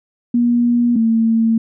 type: tone pair in turn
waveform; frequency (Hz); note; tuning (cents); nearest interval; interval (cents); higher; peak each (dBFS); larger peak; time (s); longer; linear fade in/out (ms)
sine; 239.4 / 226; A#3 / A3; +46 / +47; minor second; 99; first; -11; neither; 0.34-0.96 / 0.96-1.58; neither; 5
effects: none